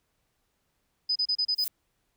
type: tone bursts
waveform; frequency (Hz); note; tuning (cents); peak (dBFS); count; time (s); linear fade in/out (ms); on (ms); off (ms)
sine; 4999; D#8; +7; -23; 6; 1.09-1.647; 10; 67; 31
type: noise with exponential growth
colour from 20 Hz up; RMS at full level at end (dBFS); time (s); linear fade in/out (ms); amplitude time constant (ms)
violet; -29; 1.5-1.68; 2; 37
effects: pink hiss -75 dBFS RMS until 2.16 s